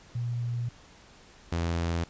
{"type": "tone pair in turn", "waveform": ["sine", "sawtooth"], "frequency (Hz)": [119.6, 84.42], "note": ["A#2", "E2"], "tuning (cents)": [45, 42], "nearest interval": "tritone", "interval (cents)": 603, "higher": "first", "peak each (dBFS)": [-28, -23], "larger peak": "second", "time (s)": [[0.15, 0.69], [1.52, 2.04]], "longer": "first", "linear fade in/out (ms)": 5, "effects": ["pink hiss -54 dBFS RMS until 2.09 s", "resampled to 16000 Hz"]}